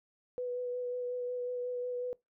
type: tone with vibrato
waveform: sine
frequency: 493.9 Hz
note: B4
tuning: in tune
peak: -33 dBFS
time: 0.38-2.13 s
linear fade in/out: 0 ms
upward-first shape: sine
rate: 5.5 Hz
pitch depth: 14 cents each way
effects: noise-tail reverb RT60 0.2 s tail -23 dB re dry